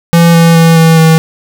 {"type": "tone with pitch steps", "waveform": "square", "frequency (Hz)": [168.8, 166.86, 164.94, 163.05, 161.18], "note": ["E3", "E3", "E3", "E3", "E3"], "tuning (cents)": [41, 21, 1, -19, -39], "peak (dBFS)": -3, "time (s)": [0.13, 1.18], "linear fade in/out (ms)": 0, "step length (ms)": 210, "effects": []}